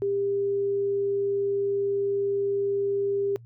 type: tone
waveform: sine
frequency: 398.9 Hz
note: G4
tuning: 30 cents sharp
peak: -23 dBFS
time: 0.02-3.36 s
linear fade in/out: 0 ms
effects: noise-tail reverb RT60 0.1 s tail -24 dB re dry + added 117 Hz sine -45 dBFS peak until 3.45 s